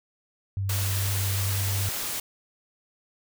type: tone with vibrato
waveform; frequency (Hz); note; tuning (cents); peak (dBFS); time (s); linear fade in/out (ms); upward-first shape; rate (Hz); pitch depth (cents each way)
sine; 97.8; G2; -4; -25; 0.57-1.89; 0; triangle; 10; 9
type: noise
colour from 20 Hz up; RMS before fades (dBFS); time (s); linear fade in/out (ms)
white; -31; 0.69-2.2; 5
effects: none